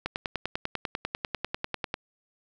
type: click train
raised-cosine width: 0.3 ms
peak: -13 dBFS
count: 20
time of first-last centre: 0.06-1.941 s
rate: 10.1 Hz
effects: none